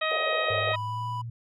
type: harmonic tone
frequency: 630 Hz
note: D#5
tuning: 21 cents sharp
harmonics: 1 / 2 / 3 / 4 / 5 / 6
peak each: -30 / -30 / -31 / -33 / -38 / -34 dBFS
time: 0.01-0.76 s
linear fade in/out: 10 ms
type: band-pass noise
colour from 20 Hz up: white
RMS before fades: -34 dBFS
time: 0.11-0.72 s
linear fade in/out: 0 ms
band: 470 to 650 Hz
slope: 48 dB/octave
type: tone with pitch glide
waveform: sine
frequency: 103.2 to 116.51 Hz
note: G#2 to A#2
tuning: -10 to 0 cents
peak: -33 dBFS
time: 0.5-1.3 s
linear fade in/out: 5 ms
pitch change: +210 cents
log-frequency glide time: 0.62-1.09 s
type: tone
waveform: triangle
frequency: 987.8 Hz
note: B5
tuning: in tune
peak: -29 dBFS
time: 0.73-1.22 s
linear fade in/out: 10 ms
effects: none